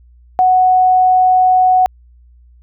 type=tone; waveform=sine; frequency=740 Hz; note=F#5; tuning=in tune; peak=-7 dBFS; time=0.39-1.86 s; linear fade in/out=0 ms; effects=added 60 Hz sine -42 dBFS peak until 2.62 s